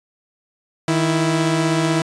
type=tone pair together; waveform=sawtooth; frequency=157.4 / 330.8 Hz; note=D#3 / E4; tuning=+20 / +6 cents; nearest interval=octave + minor second; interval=1286 cents; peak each=-15 dBFS; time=0.88-2.02 s; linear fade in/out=2 ms; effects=resampled to 22050 Hz